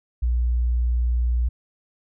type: tone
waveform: sine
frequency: 60 Hz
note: B1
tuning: 49 cents flat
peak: -18 dBFS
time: 0.22-1.49 s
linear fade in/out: 10 ms
effects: none